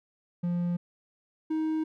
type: tone pair in turn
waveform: triangle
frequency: 174.61 / 314.8 Hz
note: F3 / D#4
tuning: 0 / +20 cents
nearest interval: minor seventh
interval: 1020 cents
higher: second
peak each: -24 / -24 dBFS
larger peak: neither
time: 0.43-0.77 / 1.5-1.84 s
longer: neither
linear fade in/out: 10 ms
effects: none